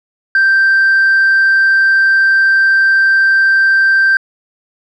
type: tone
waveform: sine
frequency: 1568 Hz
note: G6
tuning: in tune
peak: -5 dBFS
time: 0.35-4.17 s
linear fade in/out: 2 ms
effects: tanh soft clip ceiling -5 dBFS